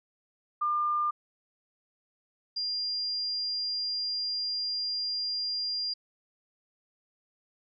sine tone pair in turn, 1200 / 4800 Hz, D6 / D8, +37 / +37 cents, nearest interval 2 octaves, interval 2400 cents, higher second, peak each -25 / -29 dBFS, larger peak first, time 0.61-1.11 / 2.56-5.94 s, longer second, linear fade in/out 10 ms, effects none

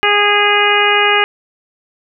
harmonic tone, 411.7 Hz, G#4, 15 cents flat, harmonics 1 / 2 / 3 / 4 / 5 / 6 / 7, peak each -17 / -17 / -17 / -17 / -17 / -17 / -17 dBFS, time 0.03-1.24 s, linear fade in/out 0 ms, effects none

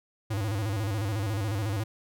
square tone with vibrato, 103.83 Hz, G#2, in tune, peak -28 dBFS, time 0.3-1.84 s, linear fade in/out 10 ms, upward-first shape square, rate 14 Hz, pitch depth 110 cents each way, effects none

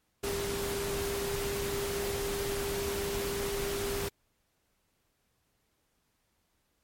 sine tone in noise, 400 Hz, G4, 35 cents sharp, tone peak -33 dBFS, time 0.23-4.09 s, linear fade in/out 10 ms, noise pink, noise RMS -36 dBFS, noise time 0.23-4.09 s, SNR 0 dB, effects pink hiss -75 dBFS RMS until 6.83 s + MP3 64 kbps

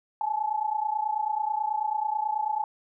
sine tone pair together, 842 / 871.2 Hz, G#5 / A5, +24 / -17 cents, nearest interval minor second, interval 59 cents, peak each -28 dBFS, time 0.21-2.64 s, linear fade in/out 2 ms, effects none

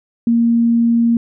sine tone, 233.1 Hz, A#3, in tune, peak -10 dBFS, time 0.27-1.17 s, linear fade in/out 2 ms, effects none

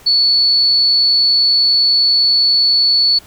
sine tone, 4435 Hz, C#8, in tune, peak -9 dBFS, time 0.06-3.19 s, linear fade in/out 10 ms, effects pink hiss -43 dBFS RMS until 3.26 s

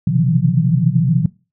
sine tone cluster, 125 / 135 / 158.7 / 166.3 / 179.8 Hz, B2 / C#3 / D#3 / E3 / F#3, +21 / -45 / +35 / +16 / -49 cents, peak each -18 dBFS, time 0.07-1.26 s, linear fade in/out 5 ms, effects noise-tail reverb RT60 0.3 s tail -21 dB re dry

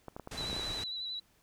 clicks, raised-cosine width 1 ms, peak -28 dBFS, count 10, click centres 0.083 / 0.165 / 0.197 / 0.274 / 0.409 / 0.442 / 0.499 / 0.53 / 0.565 / 0.596 s
pink low-pass noise, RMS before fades -42 dBFS, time 0.31-0.84 s, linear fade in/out 5 ms, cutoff 9500 Hz, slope 24 dB/octave
sine tone with vibrato, 3951 Hz, B7, in tune, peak -36 dBFS, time 0.37-1.2 s, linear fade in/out 10 ms, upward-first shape sine, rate 11 Hz, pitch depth 32 cents each way
effects pink hiss -68 dBFS RMS until 1.42 s

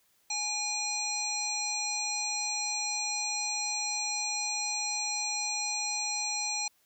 harmonic tone with a mistuned harmonic, 836 Hz, G#5, 11 cents sharp, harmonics 1 / 3 / 5 / 7 / 9, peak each -39 / -38 / -35 / -35 / -37 dBFS, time 0.3-6.68 s, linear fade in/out 5 ms, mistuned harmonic 3, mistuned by -47 cents, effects white hiss -69 dBFS RMS until 6.85 s

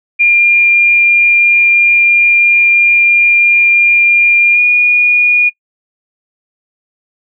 sine tone with pitch glide, 2401 to 2440 Hz, D7 to D#7, +38 to -34 cents, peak -5 dBFS, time 0.19-5.5 s, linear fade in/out 20 ms, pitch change +28 cents, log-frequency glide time 4.54-4.59 s, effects noise-tail reverb RT60 0.1 s tail -21 dB re dry

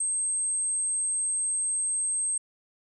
sine tone, 8372 Hz, C9, in tune, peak -25 dBFS, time 0-2.38 s, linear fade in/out 5 ms, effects none

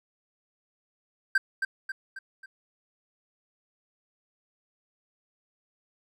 triangle tone with echo, 1568 Hz, G6, in tune, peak -17 dBFS, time 1.35-1.38 s, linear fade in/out 5 ms, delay 270 ms, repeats 4, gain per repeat -6 dB, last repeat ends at 2.46 s, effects none

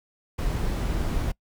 brown noise, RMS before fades -26 dBFS, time 0.38-1.32 s, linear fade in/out 10 ms, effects noise-tail reverb RT60 0.1 s tail -24 dB re dry

